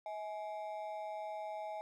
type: ring-modulated tone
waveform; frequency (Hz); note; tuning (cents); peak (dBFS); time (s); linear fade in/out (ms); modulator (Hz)
triangle; 740; F#5; 0; -35; 0.06-1.81; 0; 98.7
effects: none